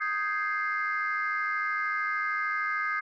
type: chord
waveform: sine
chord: Ab major seventh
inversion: second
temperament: equal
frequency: 1244.5 / 1568 / 1661.2 / 2093 Hz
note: Eb6 / G6 / Ab6 / C7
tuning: 0 / 0 / 0 / 0 cents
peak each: -30 / -33 / -34 / -32 dBFS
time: 0-3.01 s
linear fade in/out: 20 ms
effects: tanh soft clip ceiling -19 dBFS